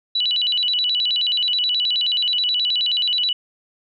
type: tone with vibrato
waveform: sine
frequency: 3412 Hz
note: G#7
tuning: 46 cents sharp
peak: -17 dBFS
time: 0.15-3.33 s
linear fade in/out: 5 ms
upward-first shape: square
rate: 9.4 Hz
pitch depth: 250 cents each way
effects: none